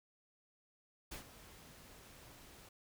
pink noise with ADSR envelope, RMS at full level -45 dBFS, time 1.11-2.69 s, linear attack 11 ms, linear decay 110 ms, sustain -13 dB, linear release 5 ms, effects none

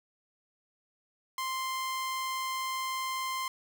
sawtooth tone, 1046.5 Hz, C6, in tune, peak -28 dBFS, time 1.38-3.48 s, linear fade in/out 2 ms, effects none

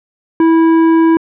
sine tone with tanh clipping, 327.2 Hz, E4, 13 cents flat, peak -8 dBFS, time 0.4-1.17 s, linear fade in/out 2 ms, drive 13 dB, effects low-pass 2000 Hz 12 dB/octave

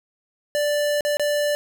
square tone with dropouts, 587.3 Hz, D5, in tune, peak -20 dBFS, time 0.55-1.55 s, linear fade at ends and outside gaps 0 ms, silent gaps 1.008-1.05 / 1.17-1.196 s, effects none

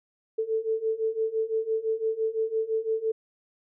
sine beating tone pair, 440 / 445.9 Hz, A4 / A4, 0 / +23 cents, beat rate 5.9 Hz, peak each -29 / -27 dBFS, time 0.38-3.12 s, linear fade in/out 10 ms, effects none

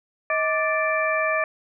harmonic tone with a mistuned harmonic, 587 Hz, D5, 1 cent flat, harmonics 1 / 2 / 3 / 4, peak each -24 / -26 / -26 / -27 dBFS, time 0.3-1.44 s, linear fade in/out 2 ms, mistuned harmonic 1, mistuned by +130 cents, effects none

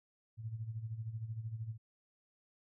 sine tone with tremolo, 111.8 Hz, A2, 28 cents sharp, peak -36 dBFS, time 0.37-1.78 s, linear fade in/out 50 ms, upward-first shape sine, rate 13 Hz, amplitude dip 70%, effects none

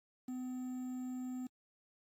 triangle tone with quantisation, 253.3 Hz, B3, 44 cents sharp, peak -37 dBFS, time 0.28-1.47 s, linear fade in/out 5 ms, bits 10, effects AAC 64 kbps

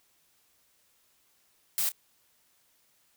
blue noise with echo, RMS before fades -28 dBFS, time 1.78-1.89 s, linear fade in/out 0 ms, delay 29 ms, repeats 1, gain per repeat -14 dB, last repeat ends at 1.919 s, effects white hiss -68 dBFS RMS until 3.16 s

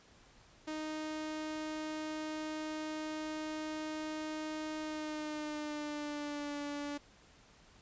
sawtooth tone with pitch glide, 310 to 289.2 Hz, D#4 to D4, -6 to -27 cents, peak -34 dBFS, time 0.67-6.98 s, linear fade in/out 10 ms, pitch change -121 cents, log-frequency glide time 4.8-6.59 s, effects pink hiss -62 dBFS RMS until 7.81 s + resampled to 16000 Hz

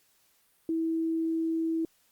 sine tone, 325.8 Hz, E4, 20 cents flat, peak -26 dBFS, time 0.69-1.85 s, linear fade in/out 2 ms, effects white hiss -67 dBFS RMS until 2.11 s + Opus 48 kbps

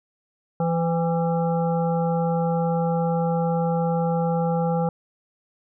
harmonic tone with a mistuned harmonic, 168.2 Hz, E3, 35 cents sharp, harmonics 1 / 3 / 5 / 7 / 8, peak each -22 / -25 / -27 / -40 / -38 dBFS, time 0.6-4.89 s, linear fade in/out 2 ms, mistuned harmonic 5, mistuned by -56 cents, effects none

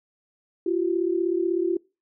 sine tone pair together, 342.6 / 378.8 Hz, F4 / F#4, -33 / +41 cents, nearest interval major second, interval 174 cents, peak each -23 / -25 dBFS, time 0.66-1.77 s, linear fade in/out 5 ms, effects noise-tail reverb RT60 0.3 s tail -25 dB re dry

